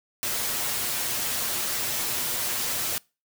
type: noise with comb filter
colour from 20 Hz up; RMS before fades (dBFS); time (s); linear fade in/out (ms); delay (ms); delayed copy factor
white; -28; 0.23-2.98; 0; 8.4; +0.6
effects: noise-tail reverb RT60 0.3 s tail -25 dB re dry